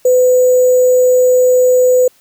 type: tone with sample-and-hold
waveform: sine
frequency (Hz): 504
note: B4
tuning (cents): +35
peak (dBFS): -6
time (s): 0.05-2.08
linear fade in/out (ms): 5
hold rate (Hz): 7350
effects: white hiss -51 dBFS RMS until 2.2 s